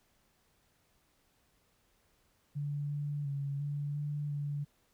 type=tone with pitch steps; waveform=sine; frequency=144.8 / 145.7 / 140.3 / 144.6 / 146.8 / 144.6 Hz; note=D3 / D3 / C#3 / D3 / D3 / D3; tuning=-24 / -13 / +21 / -27 / 0 / -27 cents; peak=-33 dBFS; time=2.55-4.65 s; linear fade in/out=20 ms; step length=350 ms; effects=pink hiss -72 dBFS RMS until 4.93 s